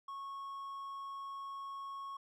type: tone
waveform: triangle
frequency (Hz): 1100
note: C#6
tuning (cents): -14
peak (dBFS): -40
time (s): 0.08-2.17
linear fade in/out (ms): 5
effects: none